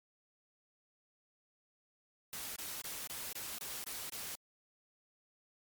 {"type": "noise bursts", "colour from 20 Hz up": "white", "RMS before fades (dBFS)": -43, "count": 8, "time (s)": [2.33, 4.352], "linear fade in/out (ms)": 0, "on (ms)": 230, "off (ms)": 26, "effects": ["MP3 96 kbps"]}